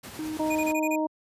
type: noise with tremolo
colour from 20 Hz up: pink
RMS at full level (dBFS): -40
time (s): 0.03-0.73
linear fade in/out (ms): 10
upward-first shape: triangle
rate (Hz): 9.6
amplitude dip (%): 30
type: tone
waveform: triangle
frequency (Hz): 311.1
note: D#4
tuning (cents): 0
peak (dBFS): -28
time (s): 0.19-0.37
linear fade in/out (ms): 0
type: harmonic tone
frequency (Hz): 311.1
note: D#4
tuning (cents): 0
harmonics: 1 / 2 / 3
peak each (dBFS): -26 / -29 / -31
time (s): 0.39-1.07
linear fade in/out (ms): 10
type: tone bursts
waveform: square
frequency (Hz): 2456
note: D#7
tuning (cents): -23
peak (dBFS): -30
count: 6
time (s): 0.5-0.961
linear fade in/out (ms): 10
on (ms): 56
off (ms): 25
effects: high-pass 80 Hz 12 dB/octave + resampled to 32000 Hz